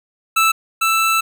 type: tone pair in turn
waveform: 25% pulse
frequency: 1318.5 / 1323.8 Hz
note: E6 / E6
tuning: 0 / +7 cents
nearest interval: unison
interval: 7 cents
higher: second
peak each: -8 / -10 dBFS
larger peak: first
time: 0.36-0.52 / 0.81-1.21 s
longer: second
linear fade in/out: 10 ms
effects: none